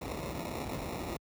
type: noise with sample-and-hold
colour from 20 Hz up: pink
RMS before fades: -37 dBFS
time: 0.01-1.17 s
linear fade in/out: 10 ms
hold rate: 1575 Hz
effects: high-pass 60 Hz 12 dB/octave